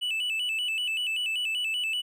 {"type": "tone with vibrato", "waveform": "triangle", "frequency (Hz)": 2791, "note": "F7", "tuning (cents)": -2, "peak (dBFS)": -25, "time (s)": [0.01, 2.02], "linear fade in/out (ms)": 20, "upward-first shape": "square", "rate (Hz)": 5.2, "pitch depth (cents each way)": 100, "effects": []}